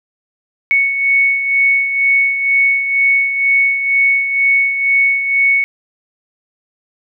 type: beating tone pair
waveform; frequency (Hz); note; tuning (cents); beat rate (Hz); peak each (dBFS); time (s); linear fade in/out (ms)
sine; 2217 / 2219.1; C#7 / C#7; 0 / +1; 2.1; -11 / -19; 0.71-5.64; 0
effects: none